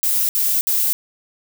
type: noise bursts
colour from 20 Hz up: violet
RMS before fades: -18 dBFS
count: 3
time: 0.03-0.93 s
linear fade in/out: 0 ms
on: 260 ms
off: 60 ms
effects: none